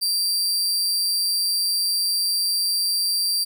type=tone with amplitude modulation; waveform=sawtooth; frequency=4710 Hz; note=D8; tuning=4 cents sharp; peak=-15 dBFS; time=0.01-3.45 s; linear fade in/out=20 ms; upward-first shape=sine; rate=185 Hz; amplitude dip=45%; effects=none